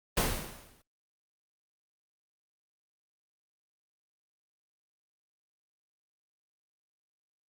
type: noise with exponential decay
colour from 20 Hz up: pink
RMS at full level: -24 dBFS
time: 0.17-0.82 s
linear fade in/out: 5 ms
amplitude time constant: 140 ms
effects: Opus 24 kbps